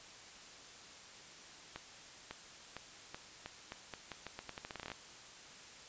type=accelerating click train; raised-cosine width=0.3 ms; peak=-27 dBFS; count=21; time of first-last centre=1.76-4.917 s; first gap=550 ms; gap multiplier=0.83; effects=white hiss -54 dBFS RMS until 5.88 s + resampled to 16000 Hz